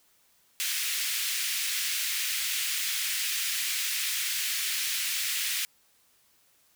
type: high-pass noise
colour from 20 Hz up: pink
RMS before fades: -30 dBFS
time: 0.6-5.65 s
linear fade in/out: 0 ms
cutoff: 2000 Hz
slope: 24 dB/octave
effects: white hiss -65 dBFS RMS until 6.75 s